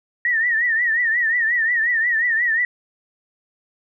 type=tone with vibrato; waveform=sine; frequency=1864.7 Hz; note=A#6; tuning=in tune; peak=-16 dBFS; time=0.25-2.65 s; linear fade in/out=2 ms; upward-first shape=triangle; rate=5.6 Hz; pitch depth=120 cents each way; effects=none